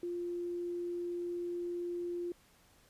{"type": "tone", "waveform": "sine", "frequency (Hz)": 349.2, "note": "F4", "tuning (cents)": 0, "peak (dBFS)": -35, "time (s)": [0.03, 2.32], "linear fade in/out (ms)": 2, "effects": ["pink hiss -65 dBFS RMS until 2.89 s", "resampled to 32000 Hz"]}